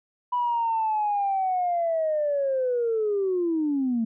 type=linear sweep; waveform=sine; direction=down; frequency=987.8 to 220 Hz; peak=-21 dBFS; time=0.32-4.05 s; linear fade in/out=10 ms; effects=tanh soft clip ceiling -17 dBFS